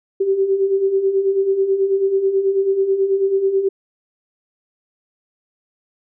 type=beating tone pair; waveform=sine; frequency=381.9 / 391.1 Hz; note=G4 / G4; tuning=-45 / -4 cents; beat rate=9.2 Hz; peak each=-22 / -15 dBFS; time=0.2-3.69 s; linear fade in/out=10 ms; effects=none